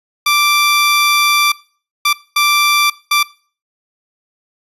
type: tone bursts at uneven times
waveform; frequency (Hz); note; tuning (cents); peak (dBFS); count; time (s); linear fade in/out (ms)
15% pulse; 1174.7; D6; 0; -4; 4; 0.26-1.52 / 2.05-2.13 / 2.36-2.9 / 3.11-3.23; 5
effects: noise-tail reverb RT60 0.4 s tail -20 dB re dry + resampled to 32000 Hz